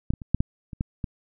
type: clicks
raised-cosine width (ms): 5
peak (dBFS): -10 / -18 / -25 / -7 / -9 / -24 / -13 / -16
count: 8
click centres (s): 0.105 / 0.137 / 0.218 / 0.346 / 0.405 / 0.732 / 0.809 / 1.042
effects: none